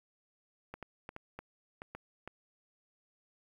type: clicks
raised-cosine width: 0.5 ms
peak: -28 dBFS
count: 8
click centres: 0.74 / 0.827 / 1.091 / 1.164 / 1.39 / 1.819 / 1.95 / 2.276 s
effects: 10-bit